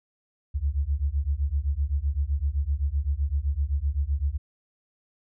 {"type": "beating tone pair", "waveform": "sine", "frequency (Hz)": [67.3, 75.1], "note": ["C2", "D2"], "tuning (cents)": [49, 39], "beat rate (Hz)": 7.8, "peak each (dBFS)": -26, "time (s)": [0.54, 4.38], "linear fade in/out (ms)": 20, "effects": []}